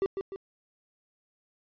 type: tone with echo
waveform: triangle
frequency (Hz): 390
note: G4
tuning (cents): -9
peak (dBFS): -22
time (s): 0.02-0.06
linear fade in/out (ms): 0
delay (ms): 150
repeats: 2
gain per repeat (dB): -6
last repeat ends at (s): 0.36
effects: resampled to 11025 Hz